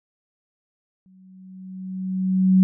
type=tone with exponential growth; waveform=sine; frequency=187.4 Hz; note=F#3; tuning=22 cents sharp; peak=-10 dBFS; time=1.06-2.63 s; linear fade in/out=0 ms; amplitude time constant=340 ms; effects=none